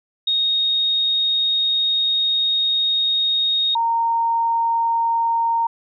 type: tone pair in turn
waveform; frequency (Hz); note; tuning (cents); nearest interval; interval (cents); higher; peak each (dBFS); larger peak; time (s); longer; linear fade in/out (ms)
sine; 3729 / 922.6; A#7 / A#5; 0 / -18; 2 octaves; 2418; first; -16; neither; 0.27-3.75 / 3.75-5.67; first; 5
effects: none